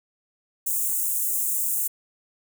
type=high-pass noise; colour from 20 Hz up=white; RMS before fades=-25 dBFS; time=0.66-1.88 s; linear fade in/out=10 ms; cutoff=7100 Hz; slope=48 dB/octave; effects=none